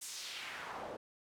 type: noise with band-pass filter sweep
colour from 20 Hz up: pink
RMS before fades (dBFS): -45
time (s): 0.01-0.97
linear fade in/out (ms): 10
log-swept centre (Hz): 8700 to 490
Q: 1.5
effects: none

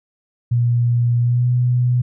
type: tone with pitch glide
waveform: sine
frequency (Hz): 119.8 to 123.52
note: A#2 to B2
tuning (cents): +48 to +1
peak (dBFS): -13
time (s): 0.51-2.02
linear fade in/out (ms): 10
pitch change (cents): +53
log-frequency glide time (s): 1.2-1.48
effects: none

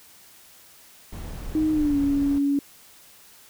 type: noise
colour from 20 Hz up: brown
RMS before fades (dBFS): -34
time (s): 1.12-2.39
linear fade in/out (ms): 10
type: tone with pitch glide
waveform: sine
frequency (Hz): 311.1 to 282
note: D#4 to C#4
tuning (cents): 0 to +30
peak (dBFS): -19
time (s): 1.55-2.59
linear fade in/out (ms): 2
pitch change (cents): -170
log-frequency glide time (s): 1.72-1.98
effects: white hiss -51 dBFS RMS until 3.49 s

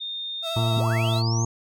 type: tone with pitch glide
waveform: sine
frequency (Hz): 3649 to 3717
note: A#7 to A#7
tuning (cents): -38 to -6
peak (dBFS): -29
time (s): 0-0.81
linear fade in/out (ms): 20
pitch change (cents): +32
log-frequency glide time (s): 0.38-0.66
type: tone with vibrato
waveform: 35% pulse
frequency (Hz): 661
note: E5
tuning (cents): +5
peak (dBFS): -27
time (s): 0.42-1.23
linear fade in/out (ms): 50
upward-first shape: triangle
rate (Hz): 12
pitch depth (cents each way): 28
type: harmonic tone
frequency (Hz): 114.2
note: A#2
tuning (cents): -35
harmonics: 1 / 2 / 3 / 4 / 6 / 7 / 8 / 9 / 10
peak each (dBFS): -21 / -33 / -33 / -41 / -41 / -43 / -35 / -46 / -40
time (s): 0.56-1.45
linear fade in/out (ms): 5
type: linear sweep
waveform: sine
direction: up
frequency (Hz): 58.7 to 6620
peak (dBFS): -29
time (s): 0.76-1.45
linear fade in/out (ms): 5
effects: none

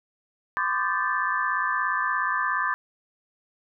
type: tone cluster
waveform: sine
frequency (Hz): 1019 / 1143 / 1200 / 1567 / 1751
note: C6 / D6 / D6 / G6 / A6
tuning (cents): -46 / -47 / +37 / -1 / -9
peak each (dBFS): -29 / -31 / -29 / -30 / -28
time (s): 0.57-2.74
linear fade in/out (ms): 0
effects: none

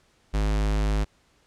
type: tone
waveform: square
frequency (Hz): 51.91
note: G#1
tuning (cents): 0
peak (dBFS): -22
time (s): 0.33-1.05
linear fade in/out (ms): 20
effects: pink hiss -63 dBFS RMS until 1.46 s + low-pass 8000 Hz 12 dB/octave

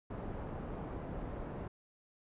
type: low-pass noise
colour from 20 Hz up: pink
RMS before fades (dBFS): -42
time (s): 0.1-1.68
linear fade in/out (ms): 5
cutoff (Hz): 860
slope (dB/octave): 12
effects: resampled to 8000 Hz

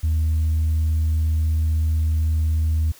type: tone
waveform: sine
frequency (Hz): 79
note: D#2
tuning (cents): +27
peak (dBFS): -15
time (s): 0.03-2.92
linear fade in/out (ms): 10
effects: tanh soft clip ceiling -15 dBFS + white hiss -48 dBFS RMS until 2.99 s

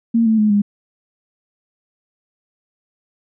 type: tone with pitch steps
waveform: sine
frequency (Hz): 230 / 221.1 / 212.6 / 204.4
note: A#3 / A3 / G#3 / G#3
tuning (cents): -23 / +9 / +41 / -27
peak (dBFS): -11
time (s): 0.14-0.62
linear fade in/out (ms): 10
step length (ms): 120
effects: none

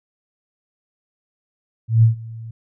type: tone with ADSR envelope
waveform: sine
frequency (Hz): 113.3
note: A#2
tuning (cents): -49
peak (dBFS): -7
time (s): 1.88-2.51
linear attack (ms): 150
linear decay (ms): 120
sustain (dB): -23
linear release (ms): 5
effects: none

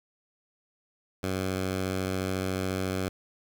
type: tone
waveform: 10% pulse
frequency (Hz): 94.1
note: F#2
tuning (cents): +30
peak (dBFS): -20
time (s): 1.23-3.09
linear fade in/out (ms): 5
effects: none

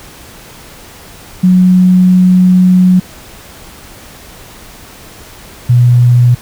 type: tone pair in turn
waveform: sine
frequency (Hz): 183 / 122.14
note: F#3 / B2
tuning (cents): -19 / -19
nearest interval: perfect fifth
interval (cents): 700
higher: first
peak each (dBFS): -3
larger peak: neither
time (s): 1.43-3 / 5.69-6.35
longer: first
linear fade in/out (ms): 10
effects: pink hiss -34 dBFS RMS until 6.41 s

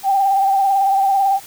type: tone with vibrato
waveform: sine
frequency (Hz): 784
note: G5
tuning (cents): 0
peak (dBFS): -12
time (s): 0.03-1.4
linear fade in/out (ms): 50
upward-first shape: triangle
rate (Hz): 18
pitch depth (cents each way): 47
effects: white hiss -39 dBFS RMS until 1.46 s

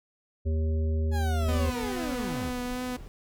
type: harmonic tone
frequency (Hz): 79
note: D#2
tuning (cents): +27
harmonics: 1 / 3 / 5 / 7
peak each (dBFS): -24 / -37 / -38 / -43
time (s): 0.45-1.71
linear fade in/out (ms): 20
type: linear sweep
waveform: 30% pulse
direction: down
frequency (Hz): 849 to 41.37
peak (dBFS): -31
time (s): 1.11-2.53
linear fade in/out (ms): 50
type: noise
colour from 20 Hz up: brown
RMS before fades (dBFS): -42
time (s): 1.41-3.08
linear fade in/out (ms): 0
type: tone with vibrato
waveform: sawtooth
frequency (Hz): 249.1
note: B3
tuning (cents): +15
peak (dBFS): -27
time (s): 1.48-2.97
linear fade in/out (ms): 10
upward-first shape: triangle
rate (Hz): 2.4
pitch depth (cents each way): 20
effects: none

